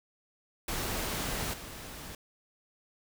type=noise with level steps; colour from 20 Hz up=pink; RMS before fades=-34 / -44 dBFS; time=0.68-2.15 s; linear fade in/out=2 ms; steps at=1.53 s; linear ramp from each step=10 ms; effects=none